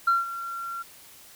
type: tone with ADSR envelope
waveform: sine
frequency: 1370 Hz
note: F6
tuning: 34 cents flat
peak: -15 dBFS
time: 0.07-0.83 s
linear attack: 8 ms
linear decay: 170 ms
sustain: -16 dB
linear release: 15 ms
effects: tanh soft clip ceiling -15 dBFS + white hiss -50 dBFS RMS until 1.35 s